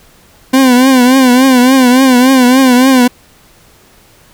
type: tone with vibrato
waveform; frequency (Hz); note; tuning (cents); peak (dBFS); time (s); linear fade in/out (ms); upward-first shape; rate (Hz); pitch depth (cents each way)
40% pulse; 256.3; C4; -36; -3; 0.53-3.08; 10; triangle; 3.5; 100
effects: pink hiss -44 dBFS RMS until 4.33 s